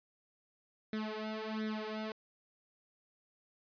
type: tone with flanger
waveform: sawtooth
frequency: 216.8 Hz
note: A3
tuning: 25 cents flat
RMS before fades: -39 dBFS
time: 0.93-2.12 s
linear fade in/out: 2 ms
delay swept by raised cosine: 0.52 to 3.22 ms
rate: 1.4 Hz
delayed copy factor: +0.95
effects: resampled to 11025 Hz